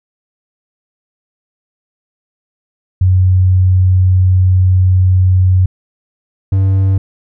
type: tone pair in turn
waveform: sine / triangle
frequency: 92.5 / 96.24 Hz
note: F#2 / G2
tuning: 0 / -31 cents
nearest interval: minor second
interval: 69 cents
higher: second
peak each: -6 dBFS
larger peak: neither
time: 3.01-5.66 / 6.52-6.98 s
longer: first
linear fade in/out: 5 ms
effects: none